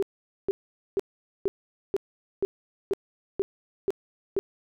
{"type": "tone bursts", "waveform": "sine", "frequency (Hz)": 392, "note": "G4", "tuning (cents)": 0, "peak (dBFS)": -21, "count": 10, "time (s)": [0, 4.39], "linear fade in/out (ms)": 0, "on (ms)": 25, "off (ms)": 460, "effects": []}